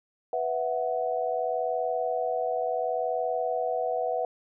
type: chord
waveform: sine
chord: B suspended fourth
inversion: none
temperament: equal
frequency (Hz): 493.9 / 659.3 / 740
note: B4 / E5 / F#5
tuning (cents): 0 / 0 / 0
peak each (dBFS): -30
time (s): 0.33-4.25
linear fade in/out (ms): 2
effects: none